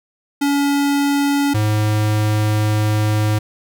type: tone pair in turn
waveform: square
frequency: 283.4 / 106.59 Hz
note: C#4 / G#2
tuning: +38 / +45 cents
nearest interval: octave + perfect fourth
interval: 1693 cents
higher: first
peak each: -15 dBFS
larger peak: neither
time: 0.41-1.54 / 1.54-3.39 s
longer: second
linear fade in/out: 10 ms
effects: none